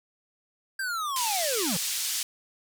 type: linear sweep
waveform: square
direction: down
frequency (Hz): 1601 to 149.8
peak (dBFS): -29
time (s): 0.79-1.77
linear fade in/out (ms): 5
type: band-pass noise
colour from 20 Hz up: pink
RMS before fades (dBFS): -30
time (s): 1.16-2.23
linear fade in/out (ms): 2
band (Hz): 4100 to 12000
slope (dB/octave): 12
effects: none